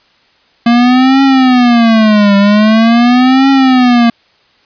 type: tone with vibrato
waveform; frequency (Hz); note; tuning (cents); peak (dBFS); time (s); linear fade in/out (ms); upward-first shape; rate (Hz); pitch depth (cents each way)
square; 233.1; A#3; 0; -5; 0.66-4.1; 5; triangle; 0.44; 280
effects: white hiss -50 dBFS RMS until 4.65 s + resampled to 11025 Hz